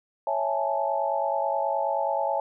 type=chord; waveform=sine; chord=A major seventh; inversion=first; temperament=equal; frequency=554.4 / 659.3 / 830.6 / 880 Hz; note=C#5 / E5 / G#5 / A5; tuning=0 / 0 / 0 / 0 cents; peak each=-29 dBFS; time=0.27-2.4 s; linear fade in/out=2 ms; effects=none